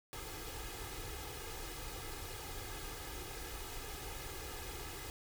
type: noise with comb filter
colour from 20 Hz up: pink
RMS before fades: -45 dBFS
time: 0.13-5.1 s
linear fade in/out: 0 ms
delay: 2.4 ms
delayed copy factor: +0.75
effects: none